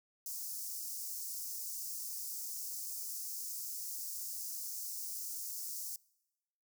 white high-pass noise, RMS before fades -42 dBFS, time 0.26-5.96 s, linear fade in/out 2 ms, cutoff 5000 Hz, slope 48 dB/octave, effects noise-tail reverb RT60 1.0 s tail -25 dB re dry

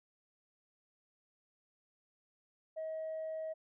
sine tone, 636 Hz, D#5, 38 cents sharp, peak -36 dBFS, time 2.76-3.54 s, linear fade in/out 20 ms, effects tanh soft clip ceiling -35 dBFS

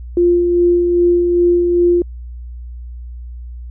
sine tone with tremolo, 349.2 Hz, F4, in tune, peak -8 dBFS, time 0.17-2.02 s, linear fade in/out 2 ms, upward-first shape sine, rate 2.5 Hz, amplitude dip 35%, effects added 60 Hz sine -27 dBFS peak until 3.7 s

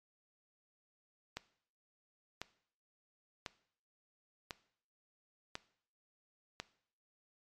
click train, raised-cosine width 0.2 ms, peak -22 dBFS, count 6, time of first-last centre 1.37-6.6 s, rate 0.956 Hz, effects noise-tail reverb RT60 0.6 s tail -18 dB re dry + MP3 64 kbps

